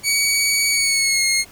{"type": "tone with pitch glide", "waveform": "15% pulse", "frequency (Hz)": [2258, 2149], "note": ["C#7", "C7"], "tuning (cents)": [31, 46], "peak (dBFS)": -9, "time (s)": [0.03, 1.45], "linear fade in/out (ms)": 50, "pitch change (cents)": -85, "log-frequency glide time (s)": [0.71, 1.25], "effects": ["pink hiss -45 dBFS RMS until 1.51 s"]}